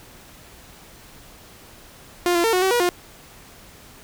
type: tone with pitch steps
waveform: sawtooth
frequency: 352.2 / 343.5 / 453.3 / 365.9 / 380.5 / 482.1 / 354.7 Hz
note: F4 / F4 / A#4 / F#4 / F#4 / B4 / F4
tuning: +15 / -29 / -48 / -19 / +48 / -42 / +27 cents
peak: -13 dBFS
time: 2.26-2.89 s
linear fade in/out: 0 ms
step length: 90 ms
effects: pink hiss -46 dBFS RMS until 4.03 s